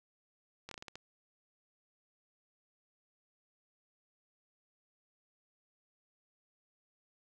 slowing click train, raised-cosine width 0.2 ms, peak -28 dBFS, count 7, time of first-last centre 0.69-0.956 s, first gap 23 ms, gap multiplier 1.26, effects none

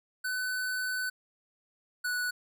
square tone pair in turn, 1505 / 1476.6 Hz, F#6 / F#6, +29 / -4 cents, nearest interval unison, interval 33 cents, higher first, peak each -31 / -30 dBFS, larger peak second, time 0.24-1.1 / 2.04-2.31 s, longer first, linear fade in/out 10 ms, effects none

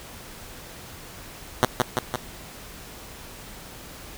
5% pulse tone with echo, 123.4 Hz, B2, 1 cent flat, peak -4 dBFS, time 1.63-1.65 s, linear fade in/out 0 ms, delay 170 ms, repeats 3, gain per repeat -3 dB, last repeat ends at 2.16 s, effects pink hiss -42 dBFS RMS until 4.17 s

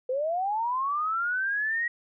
sine linear sweep, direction up, 493.9 to 1913 Hz, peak -25 dBFS, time 0.09-1.88 s, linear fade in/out 5 ms, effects none

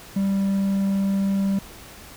triangle tone, 196 Hz, G3, in tune, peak -17 dBFS, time 0.16-1.59 s, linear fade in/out 5 ms, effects pink hiss -43 dBFS RMS until 2.16 s

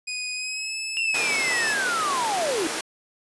20% pulse tone with pitch glide, 2489 to 2610 Hz, D#7 to E7, 0 to -18 cents, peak -23 dBFS, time 0.07-1.74 s, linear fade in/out 10 ms, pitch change +82 cents, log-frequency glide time 0.33-0.76 s
sine linear sweep, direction down, 2794 to 301.1 Hz, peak -23 dBFS, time 0.97-2.67 s, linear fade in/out 0 ms
pink high-pass noise, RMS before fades -29 dBFS, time 1.14-2.81 s, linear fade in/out 5 ms, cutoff 370 Hz, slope 12 dB/octave
effects resampled to 24000 Hz

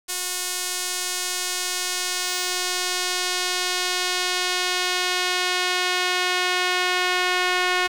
sawtooth tone with band-pass filter sweep, 362.7 Hz, F#4, 34 cents flat, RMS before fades -24 dBFS, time 0.08-7.88 s, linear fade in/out 20 ms, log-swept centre 8900 to 2300 Hz, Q 0.86, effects 7-bit

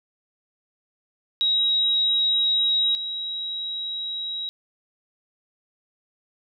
sine tone pair in turn, 3826 / 3843 Hz, A#7 / B7, +44 / -48 cents, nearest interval unison, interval 8 cents, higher second, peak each -18 / -27 dBFS, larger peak first, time 1.41-2.95 / 2.95-4.49 s, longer neither, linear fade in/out 0 ms, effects none

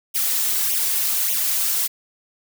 blue noise with flanger, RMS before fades -21 dBFS, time 0.14-1.88 s, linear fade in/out 20 ms, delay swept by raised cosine 0.32 to 5.22 ms, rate 1.7 Hz, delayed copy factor +0.85, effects none

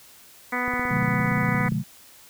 harmonic tone, 247.6 Hz, B3, 5 cents sharp, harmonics 1 / 2 / 3 / 4 / 5 / 6 / 7 / 8 / 9, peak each -31 / -34 / -34 / -32 / -32 / -34 / -35 / -29 / -34 dBFS, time 0.52-1.69 s, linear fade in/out 10 ms
click train, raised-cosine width 3 ms, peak -23 dBFS, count 19, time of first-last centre 0.68-1.72 s, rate 17.3 Hz
sine chord, B diminished seventh, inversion none, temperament just, 123.47 / 148.16 / 177.8 / 213.4 Hz, B2 / D3 / F3 / Ab3, 0 / +16 / +31 / +47 cents, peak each -28 dBFS, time 0.88-1.84 s, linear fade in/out 50 ms
effects white hiss -50 dBFS RMS until 2.29 s

